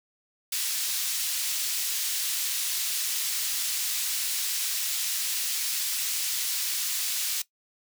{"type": "high-pass noise", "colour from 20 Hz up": "pink", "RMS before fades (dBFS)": -29, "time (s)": [0.52, 7.42], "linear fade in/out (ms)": 5, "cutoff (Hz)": 3800, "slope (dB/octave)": 12, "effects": ["noise-tail reverb RT60 0.1 s tail -18 dB re dry"]}